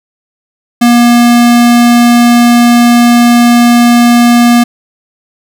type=tone; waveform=square; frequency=238.8 Hz; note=A#3; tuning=42 cents sharp; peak=-3 dBFS; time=0.81-4.64 s; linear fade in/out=10 ms; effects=none